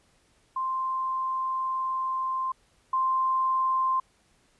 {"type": "tone pair in turn", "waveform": "sine", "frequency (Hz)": [1046.5, 1046.5], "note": ["C6", "C6"], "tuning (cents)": [0, 0], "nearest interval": "unison", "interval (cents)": 0, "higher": "neither", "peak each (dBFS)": [-26, -22], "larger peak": "second", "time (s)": [[0.56, 2.52], [2.93, 4]], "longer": "first", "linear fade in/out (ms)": 5, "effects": ["pink hiss -65 dBFS RMS until 4.59 s", "resampled to 24000 Hz"]}